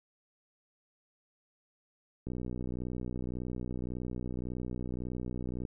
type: click train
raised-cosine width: 3 ms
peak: -25 dBFS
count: 210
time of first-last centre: 2.27-5.652 s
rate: 61.8 Hz
effects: none